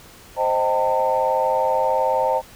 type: chord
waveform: sine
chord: A half-diminished seventh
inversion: first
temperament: equal with one note detuned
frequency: 523.3 / 622.3 / 784 / 903.2 Hz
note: C5 / Eb5 / G5 / A5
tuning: 0 / 0 / 0 / +45 cents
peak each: -21 / -23 / -25 / -20 dBFS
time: 0.36-2.42 s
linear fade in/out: 50 ms
effects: tanh soft clip ceiling -8 dBFS + pink hiss -45 dBFS RMS until 2.55 s